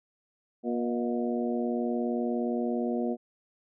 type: harmonic tone with a mistuned harmonic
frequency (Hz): 119.5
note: A#2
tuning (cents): +43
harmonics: 2 / 3 / 4 / 5 / 6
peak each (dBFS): -29 / -33 / -35 / -37 / -39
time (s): 0.63-3.17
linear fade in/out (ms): 50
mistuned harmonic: 5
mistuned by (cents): +63
effects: none